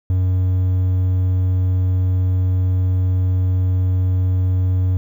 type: tone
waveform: triangle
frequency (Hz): 92.2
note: F#2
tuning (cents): -6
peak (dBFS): -12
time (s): 0.1-4.97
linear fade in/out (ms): 0
effects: 9-bit